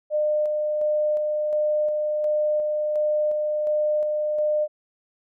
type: tone with tremolo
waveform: sine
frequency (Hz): 604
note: D5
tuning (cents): +48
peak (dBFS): -19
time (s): 0.1-4.68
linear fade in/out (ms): 50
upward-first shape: square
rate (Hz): 1.4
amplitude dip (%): 25
effects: none